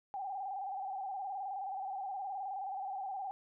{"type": "tone with vibrato", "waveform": "sine", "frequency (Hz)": 781, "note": "G5", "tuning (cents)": -7, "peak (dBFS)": -37, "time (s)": [0.14, 3.31], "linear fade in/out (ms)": 0, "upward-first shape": "square", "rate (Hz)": 19, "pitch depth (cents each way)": 58, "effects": []}